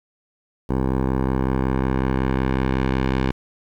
10% pulse tone with low-pass filter sweep, 65.41 Hz, C2, in tune, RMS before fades -21 dBFS, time 0.69-3.32 s, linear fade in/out 10 ms, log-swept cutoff 870 to 3100 Hz, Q 0.84, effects 8-bit

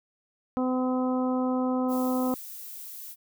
harmonic tone, 255 Hz, C4, 44 cents flat, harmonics 1 / 2 / 3 / 4 / 5, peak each -25 / -31 / -35 / -37 / -39 dBFS, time 0.57-2.34 s, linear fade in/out 0 ms
violet noise, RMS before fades -41 dBFS, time 1.88-3.16 s, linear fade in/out 50 ms
effects none

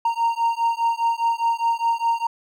triangle beating tone pair, 923 / 927.9 Hz, A#5 / A#5, -17 / -8 cents, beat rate 4.9 Hz, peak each -20 dBFS, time 0.05-2.27 s, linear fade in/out 5 ms, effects none

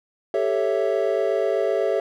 triangle chord, A dominant seventh, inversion third, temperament equal, 392 / 440 / 554.4 / 659.3 Hz, G4 / A4 / C#5 / E5, 0 / 0 / 0 / 0 cents, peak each -23 dBFS, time 0.34-2 s, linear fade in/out 2 ms, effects none

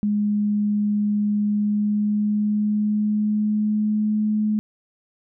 sine tone with pitch glide, 207.7 to 213 Hz, G#3 to G#3, 0 to +44 cents, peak -18 dBFS, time 0.03-4.59 s, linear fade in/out 0 ms, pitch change +44 cents, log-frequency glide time 1.45-4.21 s, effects none

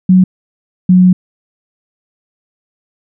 sine tone pair in turn, 185 / 182.77 Hz, F#3 / F#3, 0 / -21 cents, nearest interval unison, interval 21 cents, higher first, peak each -3 dBFS, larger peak neither, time 0.09-0.24 / 0.89-1.13 s, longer second, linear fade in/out 5 ms, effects none

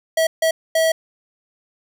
square tone bursts at uneven times, 647 Hz, E5, 32 cents flat, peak -15 dBFS, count 3, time 0.17-0.27 / 0.42-0.51 / 0.75-0.92 s, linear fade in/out 5 ms, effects none

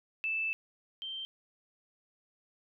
sine tone pair in turn, 2637 / 3136 Hz, E7 / G7, 0 / 0 cents, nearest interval minor third, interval 300 cents, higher second, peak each -30 / -37 dBFS, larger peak first, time 0.24-0.53 / 1.02-1.25 s, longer first, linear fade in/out 0 ms, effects none

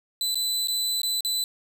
sawtooth tone with dropouts, 4003 Hz, B7, 23 cents sharp, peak -21 dBFS, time 0.21-1.44 s, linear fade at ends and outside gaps 1 ms, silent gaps 0.345-0.355 / 0.673-0.683 / 1.017-1.032 / 1.207-1.248 s, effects none

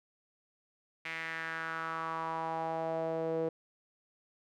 sawtooth tone with band-pass filter sweep, 162.7 Hz, E3, 22 cents flat, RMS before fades -36 dBFS, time 1.05-3.49 s, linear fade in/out 5 ms, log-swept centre 2200 to 470 Hz, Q 3.9, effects none

